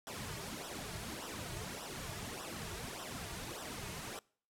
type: noise with flanger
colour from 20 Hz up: pink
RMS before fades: -44 dBFS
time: 0.07-4.19 s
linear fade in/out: 0 ms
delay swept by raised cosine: 0.44 to 3.94 ms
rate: 1.7 Hz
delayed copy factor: -0.8
effects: noise-tail reverb RT60 0.5 s tail -24 dB re dry + low-pass 12000 Hz 12 dB/octave